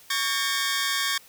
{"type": "tone cluster", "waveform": "15% pulse", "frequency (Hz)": [1117, 1609, 1820], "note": ["C#6", "G6", "A#6"], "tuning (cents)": [13, 45, -42], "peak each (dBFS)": -22, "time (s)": [0.1, 1.18], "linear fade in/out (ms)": 5, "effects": ["white hiss -52 dBFS RMS until 1.28 s"]}